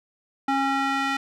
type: tone with band-pass filter sweep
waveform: square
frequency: 272.8 Hz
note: C#4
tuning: 28 cents flat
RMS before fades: -24 dBFS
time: 0.48-1.17 s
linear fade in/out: 5 ms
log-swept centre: 1000 to 1900 Hz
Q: 1.1
effects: none